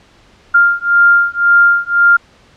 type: beating tone pair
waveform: sine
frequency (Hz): 1398 / 1399.9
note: F6 / F6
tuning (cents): +1 / +4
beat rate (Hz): 1.9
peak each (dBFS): -10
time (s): 0.54-2.17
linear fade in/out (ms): 10
effects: pink hiss -47 dBFS RMS until 2.56 s + low-pass 5000 Hz 12 dB/octave